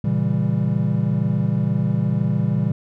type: chord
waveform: triangle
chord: A# diminished seventh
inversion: none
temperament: equal with one note detuned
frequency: 116.54 / 138.59 / 164.81 / 197.93 Hz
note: A#2 / C#3 / E3 / G3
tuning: 0 / 0 / 0 / +17 cents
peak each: -21 dBFS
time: 0.04-2.72 s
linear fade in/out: 5 ms
effects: none